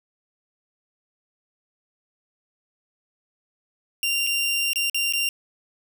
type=tone with dropouts; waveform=sawtooth; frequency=2778 Hz; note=F7; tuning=10 cents flat; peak=-18 dBFS; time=4.03-5.29 s; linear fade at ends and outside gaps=1 ms; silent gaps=4.267-4.271 / 4.733-4.758 / 4.898-4.945 / 5.125-5.135 s; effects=none